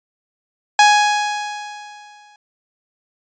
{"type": "tone with exponential decay", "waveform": "sawtooth", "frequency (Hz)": 833, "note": "G#5", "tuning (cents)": 5, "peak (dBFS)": -3, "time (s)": [0.79, 2.36], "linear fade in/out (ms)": 2, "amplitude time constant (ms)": 340, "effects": ["resampled to 16000 Hz"]}